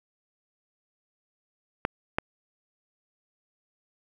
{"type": "clicks", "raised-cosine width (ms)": 0.5, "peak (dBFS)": -9, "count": 2, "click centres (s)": [1.851, 2.185], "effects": ["7-bit"]}